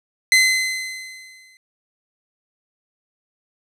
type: tone with exponential decay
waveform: sawtooth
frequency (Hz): 2049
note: C7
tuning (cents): -37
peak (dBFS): -6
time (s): 0.32-1.57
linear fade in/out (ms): 1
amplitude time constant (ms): 270
effects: low-pass 10000 Hz 12 dB/octave